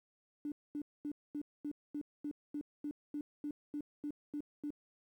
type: tone bursts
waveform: triangle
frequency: 293.7 Hz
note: D4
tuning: in tune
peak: -33 dBFS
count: 15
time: 0.45-4.705 s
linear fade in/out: 2 ms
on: 69 ms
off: 230 ms
effects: tanh soft clip ceiling -35 dBFS + 12-bit